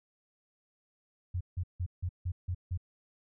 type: tone bursts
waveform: sine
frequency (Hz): 89.3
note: F2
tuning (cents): +39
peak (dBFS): -30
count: 7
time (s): 1.34-2.776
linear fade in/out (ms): 10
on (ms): 68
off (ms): 160
effects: none